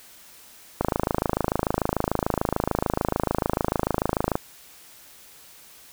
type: click train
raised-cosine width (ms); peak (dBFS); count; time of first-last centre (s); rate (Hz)
1; -7; 96; 0.81-4.355; 26.8
effects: white hiss -49 dBFS RMS until 5.92 s